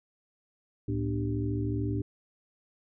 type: tone cluster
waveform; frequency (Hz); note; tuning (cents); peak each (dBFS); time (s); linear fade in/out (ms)
sine; 67.6 / 110.3 / 242.8 / 296.1 / 390.3; C#2 / A2 / B3 / D4 / G4; -43 / +5 / -29 / +14 / -8; -38 / -30 / -39 / -33 / -38; 0.88-2.02; 5
effects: none